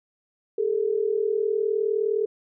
sine tone pair together, 408 / 447.7 Hz, G#4 / A4, -31 / +30 cents, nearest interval major second, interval 161 cents, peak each -24 dBFS, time 0.58-2.26 s, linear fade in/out 5 ms, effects none

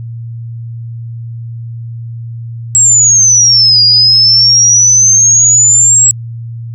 sine exponential two-way sweep, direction down then up, 7720 to 4829 to 7720 Hz, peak -3 dBFS, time 2.75-6.11 s, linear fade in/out 0 ms, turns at 3.83 s, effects added 116 Hz sine -20 dBFS peak until 6.74 s

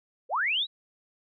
sine linear sweep, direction up, 422.9 to 3984 Hz, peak -24 dBFS, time 0.29-0.67 s, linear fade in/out 50 ms, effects none

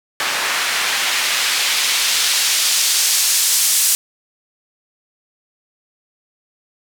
white noise with band-pass filter sweep, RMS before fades -17 dBFS, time 0.2-3.95 s, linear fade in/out 0 ms, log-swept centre 1500 to 8000 Hz, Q 0.8, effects none

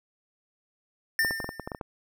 square tone with exponential decay, 1802 Hz, A6, 41 cents sharp, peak -21 dBFS, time 1.19-1.79 s, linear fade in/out 1 ms, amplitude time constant 130 ms
clicks, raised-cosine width 1 ms, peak -19 dBFS, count 10, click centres 1.248 / 1.309 / 1.402 / 1.444 / 1.491 / 1.597 / 1.675 / 1.718 / 1.748 / 1.812 s
effects none

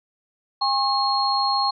sine tone cluster, 810 / 1077 / 4266 Hz, G#5 / C6 / C8, -43 / +50 / +33 cents, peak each -23 dBFS, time 0.61-1.71 s, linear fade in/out 10 ms, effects none

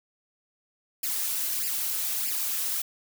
blue noise with flanger, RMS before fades -29 dBFS, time 1.03-2.82 s, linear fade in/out 5 ms, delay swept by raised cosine 0.4 to 4.7 ms, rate 1.6 Hz, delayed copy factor +0.95, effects none

